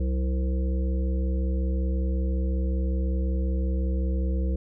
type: harmonic tone with a mistuned harmonic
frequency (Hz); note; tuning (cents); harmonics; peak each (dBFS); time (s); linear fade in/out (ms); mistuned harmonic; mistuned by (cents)
65.41; C2; 0; 1 / 3 / 5 / 7 / 8; -23 / -33 / -37 / -40 / -41; 0-4.56; 5; 3; -90
effects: none